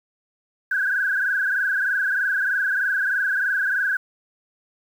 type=tone with frequency modulation; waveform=sine; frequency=1568 Hz; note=G6; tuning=in tune; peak=-19 dBFS; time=0.71-3.97 s; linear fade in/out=5 ms; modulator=23.2 Hz; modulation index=3.7; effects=8-bit